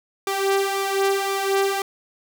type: tone with flanger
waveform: sawtooth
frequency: 392 Hz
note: G4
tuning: in tune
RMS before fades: -22 dBFS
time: 0.27-1.82 s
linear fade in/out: 2 ms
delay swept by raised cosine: 0.84 to 2.54 ms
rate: 1.9 Hz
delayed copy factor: +0.65
effects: none